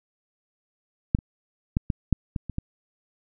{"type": "clicks", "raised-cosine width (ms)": 5, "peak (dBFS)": [-6, -23, -9, -11, -6, -15, -20, -15], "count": 8, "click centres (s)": [1.149, 1.188, 1.769, 1.902, 2.127, 2.362, 2.497, 2.584], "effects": []}